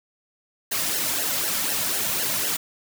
white noise with flanger, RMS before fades -25 dBFS, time 0.71-2.57 s, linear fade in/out 10 ms, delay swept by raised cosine 0.83 to 2.63 ms, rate 4 Hz, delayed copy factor -0.75, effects none

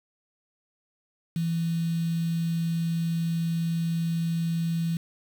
sine tone with quantisation, 166.3 Hz, E3, 16 cents sharp, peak -24 dBFS, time 1.36-4.97 s, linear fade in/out 2 ms, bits 7, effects none

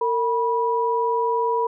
sine tone pair together, 457.2 / 975 Hz, A#4 / B5, -34 / -23 cents, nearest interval octave + minor second, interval 1311 cents, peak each -22 / -21 dBFS, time 0.01-1.67 s, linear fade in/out 5 ms, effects none

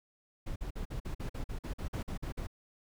brown noise bursts, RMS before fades -37 dBFS, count 14, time 0.46-2.471 s, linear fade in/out 10 ms, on 100 ms, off 47 ms, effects none

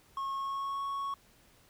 triangle tone with pitch glide, 1089 to 1108 Hz, C#6 to C#6, -31 to -1 cents, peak -31 dBFS, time 0.17-1.14 s, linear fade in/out 2 ms, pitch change +30 cents, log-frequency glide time 0.33-0.83 s, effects pink hiss -63 dBFS RMS until 1.69 s

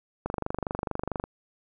click train, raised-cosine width 1 ms, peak -15 dBFS, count 25, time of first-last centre 0.26-1.24 s, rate 24.5 Hz, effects none

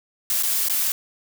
blue noise with dropouts, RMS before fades -22 dBFS, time 0.3-0.92 s, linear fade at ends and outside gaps 1 ms, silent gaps 0.426-0.433 / 0.685-0.697 s, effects none

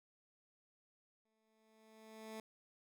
15% pulse tone with exponential growth, 219.7 Hz, A3, 2 cents flat, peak -39 dBFS, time 1.25-2.4 s, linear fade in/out 2 ms, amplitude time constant 250 ms, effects none

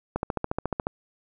click train, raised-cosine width 1 ms, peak -12 dBFS, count 11, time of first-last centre 0.16-0.869 s, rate 14.1 Hz, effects none

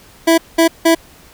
25% pulse tone bursts at uneven times, 329.6 Hz, E4, in tune, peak -4 dBFS, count 3, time 0.27-0.38 / 0.58-0.68 / 0.85-0.95 s, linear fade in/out 10 ms, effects pink hiss -44 dBFS RMS until 1.33 s

